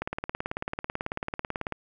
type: click train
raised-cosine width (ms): 0.5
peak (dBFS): -15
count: 32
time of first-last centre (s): 0.02-1.723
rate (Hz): 18.2
effects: none